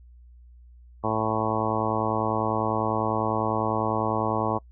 harmonic tone, 110 Hz, A2, in tune, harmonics 1 / 2 / 3 / 4 / 5 / 6 / 7 / 8 / 9 / 10, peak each -32 / -32 / -32 / -32 / -32 / -32 / -32 / -32 / -32 / -32 dBFS, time 1.03-4.59 s, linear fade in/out 20 ms, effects noise-tail reverb RT60 0.1 s tail -25 dB re dry + added 60 Hz sine -47 dBFS peak until 4.71 s

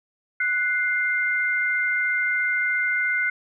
sine tone pair together, 1480 / 2097 Hz, F#6 / C7, 0 / +3 cents, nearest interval tritone, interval 603 cents, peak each -23 dBFS, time 0.4-3.3 s, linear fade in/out 5 ms, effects none

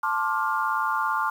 sine chord, D minor seventh, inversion second, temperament just, 881 / 1057.2 / 1174.7 / 1409.6 Hz, A5 / C6 / D6 / F6, +2 / +18 / 0 / +16 cents, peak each -28 dBFS, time 0.03-1.3 s, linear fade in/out 5 ms, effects 8-bit

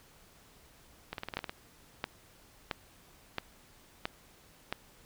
two click trains, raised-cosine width 0.3 ms, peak -21 / -16 dBFS, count 8 / 6, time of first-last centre 1.13-1.495 / 1.37-4.726 s, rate 19.2 / 1.49 Hz, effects pink hiss -60 dBFS RMS until 5.05 s

